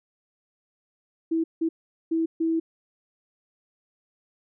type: tone bursts at uneven times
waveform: sine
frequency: 326.5 Hz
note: E4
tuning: 17 cents flat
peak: -21 dBFS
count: 4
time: 1.31-1.44 / 1.61-1.69 / 2.11-2.26 / 2.4-2.6 s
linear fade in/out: 10 ms
effects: none